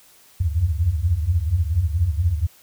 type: tone cluster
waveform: sine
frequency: 75.1 / 87.4 / 91.7 Hz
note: D2 / F2 / F#2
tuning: +39 / +2 / -15 cents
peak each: -22 dBFS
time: 0.4-2.47 s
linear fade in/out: 10 ms
effects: white hiss -52 dBFS RMS until 2.62 s